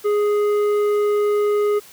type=tone with tanh clipping; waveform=sine; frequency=415.3 Hz; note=G#4; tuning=in tune; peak=-17 dBFS; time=0.04-1.8 s; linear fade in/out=20 ms; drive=9 dB; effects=white hiss -45 dBFS RMS until 1.92 s